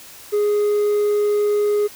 sine tone with hard clipping, 415.3 Hz, G#4, in tune, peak -16 dBFS, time 0.32-1.88 s, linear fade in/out 20 ms, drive 2 dB, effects white hiss -41 dBFS RMS until 1.95 s

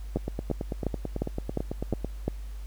two click trains, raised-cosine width 2 ms, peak -13 / -17 dBFS, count 7 / 18, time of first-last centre 0.16-2.28 / 0.17-2.046 s, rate 2.83 / 9.06 Hz, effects added 50 Hz sine -35 dBFS peak until 2.66 s + pink hiss -56 dBFS RMS until 2.66 s

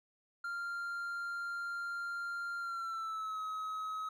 triangle tone with pitch glide, 1392 to 1276.5 Hz, F6 to D#6, -6 to +44 cents, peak -35 dBFS, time 0.44-4.09 s, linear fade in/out 5 ms, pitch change -150 cents, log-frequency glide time 2.59-3.4 s, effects none

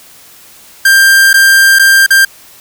45% pulse tone with dropouts, 1587 Hz, G6, 21 cents sharp, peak -3 dBFS, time 0.85-2.25 s, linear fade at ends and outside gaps 5 ms, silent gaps 1.331-1.34 / 1.788-1.794 / 2.064-2.105 s, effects white hiss -38 dBFS RMS until 2.6 s

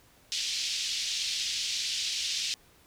white band-pass noise, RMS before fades -32 dBFS, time 0.32-2.54 s, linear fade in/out 0 ms, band 2800 to 5600 Hz, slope 24 dB/octave, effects pink hiss -60 dBFS RMS until 2.86 s

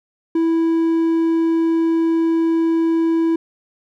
triangle tone, 328.8 Hz, E4, 4 cents flat, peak -12 dBFS, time 0.35-3.36 s, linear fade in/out 5 ms, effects none

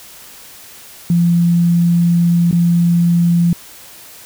sine tone with dropouts, 171.7 Hz, F3, 29 cents flat, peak -9 dBFS, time 1.1-3.53 s, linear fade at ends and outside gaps 2 ms, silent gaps 2.512-2.527 s, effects white hiss -38 dBFS RMS until 4.25 s

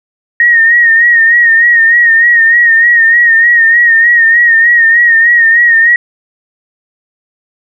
sine tone with vibrato, 1862 Hz, A#6, 2 cents flat, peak -3 dBFS, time 0.4-5.96 s, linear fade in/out 2 ms, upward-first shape sine, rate 3.3 Hz, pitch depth 54 cents each way, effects none

